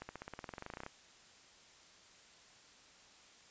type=accelerating click train; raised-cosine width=0.5 ms; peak=-29 dBFS; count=19; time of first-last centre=0.02-0.864 s; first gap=70 ms; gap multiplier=0.95; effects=white hiss -61 dBFS RMS until 3.5 s + resampled to 16000 Hz